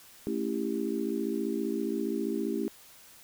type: chord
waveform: sine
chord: A dominant seventh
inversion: none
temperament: just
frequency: 220 / 275 / 330 / 396 Hz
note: A3 / C#4 / E4 / G4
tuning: 0 / -14 / +2 / +18 cents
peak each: -34 dBFS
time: 0.27-2.68 s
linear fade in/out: 0 ms
effects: white hiss -54 dBFS RMS until 3.23 s